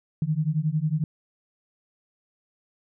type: beating tone pair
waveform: sine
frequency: 149.4 / 160.4 Hz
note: D3 / E3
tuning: +30 / -47 cents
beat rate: 11 Hz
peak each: -25 dBFS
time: 0.22-1.04 s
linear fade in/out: 2 ms
effects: none